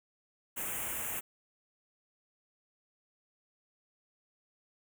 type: band-stop noise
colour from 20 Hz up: white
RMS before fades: -37 dBFS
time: 0.56-1.21 s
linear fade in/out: 20 ms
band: 3000 to 6900 Hz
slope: 48 dB/octave
effects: none